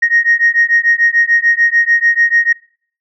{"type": "beating tone pair", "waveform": "sine", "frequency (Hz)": [1864.7, 1871.5], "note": ["A#6", "A#6"], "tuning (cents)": [0, 6], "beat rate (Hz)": 6.8, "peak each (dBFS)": -11, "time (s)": [0.02, 2.53], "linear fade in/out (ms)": 10, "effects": ["noise-tail reverb RT60 0.5 s tail -24 dB re dry", "tanh soft clip ceiling -1 dBFS"]}